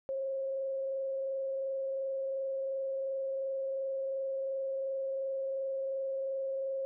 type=tone with frequency modulation; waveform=sine; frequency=538 Hz; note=C5; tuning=48 cents sharp; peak=-32 dBFS; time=0.09-6.85 s; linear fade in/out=0 ms; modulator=22.8 Hz; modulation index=0.24; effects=none